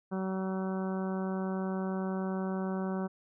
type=harmonic tone; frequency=189.3 Hz; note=F#3; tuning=40 cents sharp; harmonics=1 / 2 / 3 / 4 / 5 / 6 / 7 / 8; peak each=-32 / -38 / -42 / -44 / -46 / -48 / -49 / -50 dBFS; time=0.11-3.08 s; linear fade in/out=20 ms; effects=none